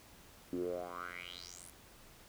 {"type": "tone with band-pass filter sweep", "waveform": "10% pulse", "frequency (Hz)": 88.3, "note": "F2", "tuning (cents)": 20, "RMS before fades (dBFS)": -43, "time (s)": [0.53, 1.7], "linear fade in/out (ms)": 0, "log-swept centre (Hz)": [280, 11000], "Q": 5.8, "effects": ["pink hiss -59 dBFS RMS until 2.28 s"]}